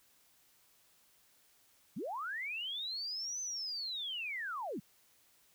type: linear two-way sweep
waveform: sine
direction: up then down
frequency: 146.83 to 6170 to 146.83 Hz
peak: -37 dBFS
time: 1.96-4.8 s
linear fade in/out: 10 ms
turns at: 3.41 s
effects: white hiss -68 dBFS RMS until 5.54 s